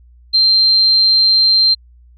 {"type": "tone", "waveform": "sine", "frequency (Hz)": 4152, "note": "C8", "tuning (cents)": -14, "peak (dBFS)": -8, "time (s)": [0.33, 1.75], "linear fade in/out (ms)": 20, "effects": ["added 60 Hz sine -42 dBFS peak until 2.17 s"]}